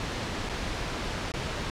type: noise with dropouts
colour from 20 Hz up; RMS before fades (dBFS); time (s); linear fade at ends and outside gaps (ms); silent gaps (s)
pink; -32; 0-1.7; 1; 0.491-0.496 / 1.319-1.338
effects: low-pass 5000 Hz 12 dB/octave